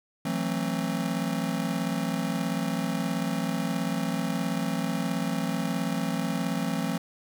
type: chord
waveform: square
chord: F# half-diminished seventh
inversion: third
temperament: just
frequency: 166.5 / 185 / 222 / 266.4 Hz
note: E3 / F#3 / A3 / C4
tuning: +18 / 0 / +16 / +31 cents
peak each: -33 dBFS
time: 0.25-6.98 s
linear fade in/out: 5 ms
effects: none